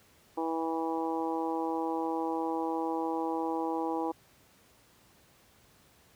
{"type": "harmonic tone", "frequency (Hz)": 163, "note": "E3", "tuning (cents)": -19, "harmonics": [2, 3, 4, 5, 6, 7], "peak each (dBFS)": [-33, -36, -44, -35, -38, -47], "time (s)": [0.37, 4.12], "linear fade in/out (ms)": 10, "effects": ["pink hiss -62 dBFS RMS until 6.15 s", "high-pass 60 Hz 12 dB/octave"]}